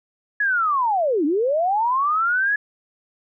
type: linear two-way sweep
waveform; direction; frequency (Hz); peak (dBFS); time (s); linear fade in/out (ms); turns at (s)
sine; down then up; 1708 to 276.8 to 1708; -17; 0.4-2.56; 5; 1.25
effects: none